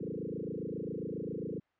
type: tone with frequency modulation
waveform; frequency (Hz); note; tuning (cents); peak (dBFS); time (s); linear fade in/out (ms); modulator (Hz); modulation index
sine; 311.7; D#4; +3; -35; 0-1.6; 10; 27.4; 6.3
effects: white hiss -75 dBFS RMS until 1.79 s + low-pass 2000 Hz 12 dB/octave